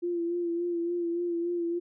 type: tone with vibrato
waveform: sine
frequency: 344 Hz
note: F4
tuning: 26 cents flat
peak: -27 dBFS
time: 0.02-1.8 s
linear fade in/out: 20 ms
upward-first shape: sine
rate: 3.5 Hz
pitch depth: 33 cents each way
effects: none